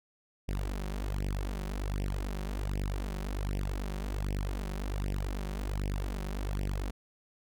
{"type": "tone with flanger", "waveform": "sawtooth", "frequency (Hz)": 49, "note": "G1", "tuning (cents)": 0, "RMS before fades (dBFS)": -34, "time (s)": [0.48, 6.91], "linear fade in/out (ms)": 10, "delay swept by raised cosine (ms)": [0.36, 5.46], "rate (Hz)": 1.3, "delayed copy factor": 0.95, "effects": []}